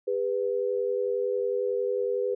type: tone pair together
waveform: sine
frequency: 402.9 / 493.9 Hz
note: G4 / B4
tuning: +48 / 0 cents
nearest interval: major third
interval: 352 cents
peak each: -28 / -27 dBFS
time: 0.07-2.35 s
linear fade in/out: 10 ms
effects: none